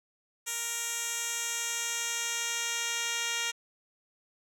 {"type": "tone with band-pass filter sweep", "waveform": "10% pulse", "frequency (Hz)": 467.6, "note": "A#4", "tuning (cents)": 5, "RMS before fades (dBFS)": -33, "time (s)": [0.46, 3.52], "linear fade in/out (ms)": 20, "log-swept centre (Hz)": [8600, 4800], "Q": 1.2, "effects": []}